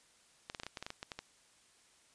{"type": "clicks", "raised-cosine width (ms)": 0.2, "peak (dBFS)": -24, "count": 12, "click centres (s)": [0.499, 0.548, 0.599, 0.634, 0.666, 0.772, 0.826, 0.865, 0.904, 1.029, 1.118, 1.19], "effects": ["white hiss -66 dBFS RMS until 2.14 s", "resampled to 22050 Hz"]}